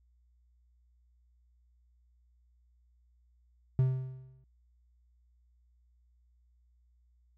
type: tone with exponential decay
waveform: triangle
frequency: 130 Hz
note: C3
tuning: 11 cents flat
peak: -19 dBFS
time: 3.79-4.44 s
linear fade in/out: 0 ms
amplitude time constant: 140 ms
effects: added 60 Hz sine -64 dBFS peak until 7.37 s